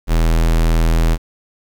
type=tone; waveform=square; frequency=40.94 Hz; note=E1; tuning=11 cents flat; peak=-12 dBFS; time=0.07-1.18 s; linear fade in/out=50 ms; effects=7-bit